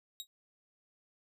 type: tone with exponential decay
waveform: sawtooth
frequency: 3801 Hz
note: A#7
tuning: 33 cents sharp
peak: -33 dBFS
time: 0.2-0.27 s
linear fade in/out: 0 ms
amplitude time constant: 15 ms
effects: none